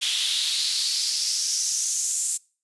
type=noise with high-pass filter sweep; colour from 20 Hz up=pink; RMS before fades=-25 dBFS; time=0.01-2.38 s; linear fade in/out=20 ms; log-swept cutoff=3200 to 7700 Hz; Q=4.1; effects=noise-tail reverb RT60 0.4 s tail -25 dB re dry + resampled to 24000 Hz